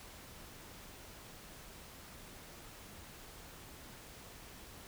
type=silence; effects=pink hiss -53 dBFS RMS until 4.87 s